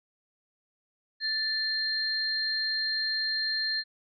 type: tone pair together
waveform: sine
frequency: 1760 / 4186 Hz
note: A6 / C8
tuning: 0 / 0 cents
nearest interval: octave + minor third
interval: 1500 cents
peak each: -32 / -28 dBFS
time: 1.2-3.84 s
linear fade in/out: 50 ms
effects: none